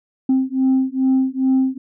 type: beating tone pair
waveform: sine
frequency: 261.6 / 264 Hz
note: C4 / C4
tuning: 0 / +16 cents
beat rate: 2.4 Hz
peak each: -16 dBFS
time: 0.29-1.78 s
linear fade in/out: 5 ms
effects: tanh soft clip ceiling -10 dBFS